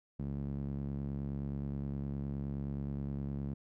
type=tone with band-pass filter; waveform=sawtooth; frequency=69.6 Hz; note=C#2; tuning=8 cents sharp; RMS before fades=-38 dBFS; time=0.19-3.54 s; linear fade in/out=5 ms; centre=180 Hz; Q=1.8; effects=none